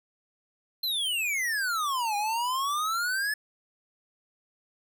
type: exponential two-way sweep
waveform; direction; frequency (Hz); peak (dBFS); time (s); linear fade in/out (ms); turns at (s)
square; down then up; 4186 to 810 to 1741; -27; 0.83-3.34; 5; 2.16
effects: none